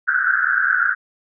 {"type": "band-pass noise", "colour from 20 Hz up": "white", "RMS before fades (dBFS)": -18, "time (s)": [0.07, 0.95], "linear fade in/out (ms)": 20, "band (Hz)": [1400, 1600], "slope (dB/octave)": 96, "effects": []}